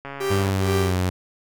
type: click train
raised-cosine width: 0.5 ms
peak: -19 dBFS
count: 63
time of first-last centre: 0.05-0.496 s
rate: 139 Hz
type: tone with tremolo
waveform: 45% pulse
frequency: 392 Hz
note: G4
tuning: in tune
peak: -21 dBFS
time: 0.2-1.01 s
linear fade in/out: 10 ms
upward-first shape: sine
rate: 2.2 Hz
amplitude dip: 95%
type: tone with pitch glide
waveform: sawtooth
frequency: 98 to 91.44 Hz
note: G2 to F#2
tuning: 0 to -20 cents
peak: -16 dBFS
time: 0.3-1.1 s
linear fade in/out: 10 ms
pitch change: -120 cents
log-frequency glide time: 0.41-0.91 s
effects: none